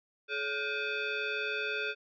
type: tone with frequency modulation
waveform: sine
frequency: 566 Hz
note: C#5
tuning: 36 cents sharp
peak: -31 dBFS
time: 0.28-1.95 s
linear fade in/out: 50 ms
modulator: 993 Hz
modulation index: 2.8
effects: none